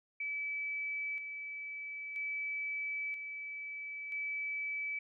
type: tone with tremolo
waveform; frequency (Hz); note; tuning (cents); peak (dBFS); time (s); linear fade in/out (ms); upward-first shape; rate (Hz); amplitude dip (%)
sine; 2300; D7; -37; -35; 0.2-4.99; 5; square; 0.51; 45
effects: none